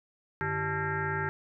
sine tone with frequency modulation, 878 Hz, A5, 4 cents flat, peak -28 dBFS, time 0.41-1.29 s, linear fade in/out 0 ms, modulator 243 Hz, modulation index 3.9, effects none

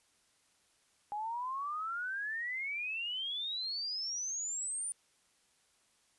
sine exponential sweep, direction up, 816 to 9397 Hz, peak -35 dBFS, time 1.12-4.92 s, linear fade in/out 0 ms, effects white hiss -71 dBFS RMS until 6.18 s + resampled to 24000 Hz

